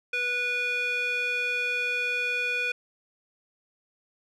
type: tone with band-pass filter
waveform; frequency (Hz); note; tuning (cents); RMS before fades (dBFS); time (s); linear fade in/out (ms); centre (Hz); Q
square; 490.5; B4; -12; -28; 0.13-2.72; 5; 2200; 7.6
effects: none